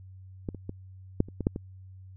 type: clicks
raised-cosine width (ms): 3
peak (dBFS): -18 / -27 / -22 / -9 / -30 / -19 / -10 / -20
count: 8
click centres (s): 0.488 / 0.547 / 0.694 / 1.204 / 1.286 / 1.407 / 1.469 / 1.561
effects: added 94 Hz sine -45 dBFS peak until 2.16 s